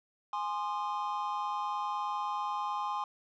triangle chord, Ab major, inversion none, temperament equal with one note detuned, 830.6 / 1046.5 / 1216.1 Hz, Ab5 / C6 / Eb6, 0 / 0 / -40 cents, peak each -34 / -33 / -38 dBFS, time 0.33-3.04 s, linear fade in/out 2 ms, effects resampled to 16000 Hz

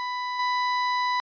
35% pulse tone with level steps, 993 Hz, B5, 9 cents sharp, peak -26 / -21 dBFS, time 0-1.2 s, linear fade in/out 0 ms, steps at 0.39 s, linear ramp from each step 5 ms, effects resampled to 11025 Hz

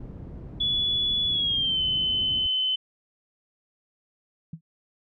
white low-pass noise, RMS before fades -39 dBFS, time 0-2.47 s, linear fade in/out 5 ms, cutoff 170 Hz, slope 12 dB/octave
sine tone with pitch glide, 3417 to 3044 Hz, G#7 to F#7, +49 to +48 cents, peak -22 dBFS, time 0.6-2.76 s, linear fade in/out 10 ms, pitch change -201 cents, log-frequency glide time 1.29-1.82 s
sine tone with exponential decay, 162 Hz, E3, 30 cents flat, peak -29 dBFS, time 4.53-4.61 s, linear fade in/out 5 ms, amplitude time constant 17 ms
effects none

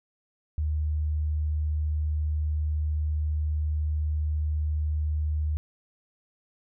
sine tone, 76.2 Hz, D#2, 36 cents flat, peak -24 dBFS, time 0.58-5.57 s, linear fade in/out 0 ms, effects none

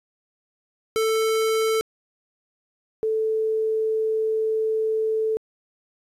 square / sine tone pair in turn, 442.4 / 439.3 Hz, A4 / A4, +9 / -3 cents, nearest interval unison, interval 12 cents, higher first, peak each -20 dBFS, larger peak neither, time 0.96-1.81 / 3.03-5.37 s, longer second, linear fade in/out 0 ms, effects resampled to 32000 Hz + 10-bit

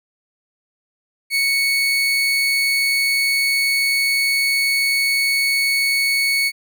30% pulse tone, 2217 Hz, C#7, in tune, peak -13 dBFS, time 1.3-6.52 s, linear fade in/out 50 ms, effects none

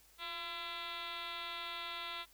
sine tone with frequency modulation, 2356 Hz, D7, 5 cents sharp, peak -40 dBFS, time 0.18-2.26 s, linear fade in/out 50 ms, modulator 334 Hz, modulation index 4.7, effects added 50 Hz sine -70 dBFS peak until 2.33 s + white hiss -65 dBFS RMS until 2.33 s

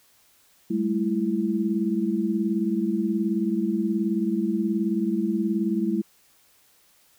sine tone cluster, 198 / 216.7 / 332.3 Hz, G3 / A3 / E4, +18 / -26 / +14 cents, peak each -26 dBFS, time 0.7-6.02 s, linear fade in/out 10 ms, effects white hiss -60 dBFS RMS until 7.18 s

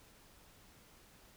silence, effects pink hiss -62 dBFS RMS until 1.36 s

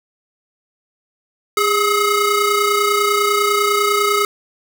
30% pulse ring-modulated tone, 846 Hz, G#5, 32 cents sharp, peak -8 dBFS, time 1.57-4.25 s, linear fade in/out 2 ms, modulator 438 Hz, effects none

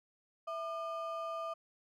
triangle ring-modulated tone, 932.3 Hz, A#5, in tune, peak -32 dBFS, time 0.47-1.54 s, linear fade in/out 10 ms, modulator 274 Hz, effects none

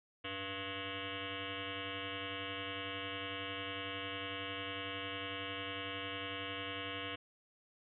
sine tone with frequency modulation, 1669 Hz, G#6, 8 cents sharp, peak -39 dBFS, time 0.24-7.16 s, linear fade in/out 10 ms, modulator 197 Hz, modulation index 7.7, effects none

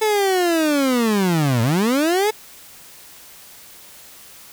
30% pulse linear two-way sweep, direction down then up, 440 to 110 to 440 Hz, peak -13 dBFS, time 0.01-2.31 s, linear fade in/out 10 ms, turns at 1.62 s, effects white hiss -43 dBFS RMS until 4.52 s

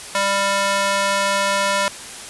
square tone with high-pass filter, 198.1 Hz, G3, 18 cents sharp, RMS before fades -19 dBFS, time 0.15-1.88 s, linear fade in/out 0 ms, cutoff 800 Hz, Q 1, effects white hiss -34 dBFS RMS until 2.29 s + resampled to 24000 Hz

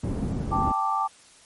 white low-pass noise, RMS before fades -28 dBFS, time 0.03-0.72 s, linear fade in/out 5 ms, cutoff 210 Hz, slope 12 dB/octave
sine chord, G suspended second, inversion none, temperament equal, 784 / 880 / 1174.7 Hz, G5 / A5 / D6, 0 / 0 / 0 cents, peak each -28 / -27 / -25 dBFS, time 0.51-1.08 s, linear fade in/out 20 ms
effects white hiss -53 dBFS RMS until 1.45 s + MP3 48 kbps

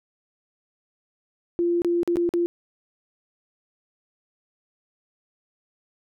sine tone with dropouts, 345.2 Hz, F4, 20 cents flat, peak -19 dBFS, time 1.59-2.46 s, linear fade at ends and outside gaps 0 ms, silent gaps 1.819-1.847 / 2.032-2.076 / 2.158-2.169 / 2.291-2.338 s, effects none

